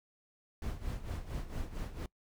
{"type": "noise with tremolo", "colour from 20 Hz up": "brown", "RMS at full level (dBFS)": -36, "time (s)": [0.62, 2.06], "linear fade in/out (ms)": 2, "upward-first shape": "sine", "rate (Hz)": 4.4, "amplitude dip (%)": 75, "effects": ["noise-tail reverb RT60 0.1 s tail -23 dB re dry"]}